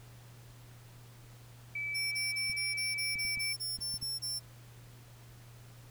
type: tone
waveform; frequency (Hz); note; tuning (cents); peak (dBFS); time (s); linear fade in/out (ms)
sine; 2305; D7; -33; -34; 1.75-3.53; 5
type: tone bursts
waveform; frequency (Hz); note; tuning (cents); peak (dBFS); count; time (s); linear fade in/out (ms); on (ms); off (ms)
sawtooth; 5400; E8; +41; -32; 12; 1.94-4.397; 20; 180; 27
type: clicks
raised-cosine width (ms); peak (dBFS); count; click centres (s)
5; -36; 7; 2.498 / 3.156 / 3.251 / 3.374 / 3.788 / 3.942 / 4.027
effects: added 119 Hz sine -52 dBFS peak until 5.9 s + pink hiss -59 dBFS RMS until 5.9 s